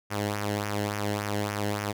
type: tone with flanger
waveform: sawtooth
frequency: 103.2 Hz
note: G#2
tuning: 10 cents flat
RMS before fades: -30 dBFS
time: 0.1-1.93 s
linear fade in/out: 20 ms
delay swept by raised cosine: 0.24 to 0.86 ms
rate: 3.5 Hz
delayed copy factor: -0.65
effects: none